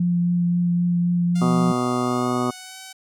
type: tone with vibrato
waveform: sine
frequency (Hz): 174.61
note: F3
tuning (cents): 0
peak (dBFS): -17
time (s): 0-1.72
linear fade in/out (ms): 5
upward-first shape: triangle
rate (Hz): 3.8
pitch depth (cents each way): 12
type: tone with pitch glide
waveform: 5% pulse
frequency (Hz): 700 to 759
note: F5 to F#5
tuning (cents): +4 to +44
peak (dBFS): -25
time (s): 1.35-2.93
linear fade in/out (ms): 10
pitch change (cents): +140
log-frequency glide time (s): 2.01-2.79
type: harmonic tone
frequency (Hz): 124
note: B2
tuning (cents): +7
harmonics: 1 / 2 / 3 / 4 / 5 / 6 / 7 / 8 / 9 / 10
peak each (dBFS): -30 / -23 / -27 / -35 / -32 / -31 / -38 / -37 / -31 / -28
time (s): 1.41-2.51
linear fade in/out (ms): 10
effects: none